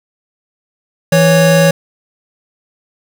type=tone pair together; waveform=square; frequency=165 / 555 Hz; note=E3 / C#5; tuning=+2 / +2 cents; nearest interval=octave + major sixth; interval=2100 cents; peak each=-10 dBFS; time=1.12-1.71 s; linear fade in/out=5 ms; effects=none